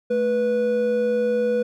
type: tone pair together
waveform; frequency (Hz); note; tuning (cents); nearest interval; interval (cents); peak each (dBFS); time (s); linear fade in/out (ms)
triangle; 219 / 490; A3 / B4; -8 / -14; octave + major second; 1394; -25 / -17; 0.1-1.63; 10
effects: none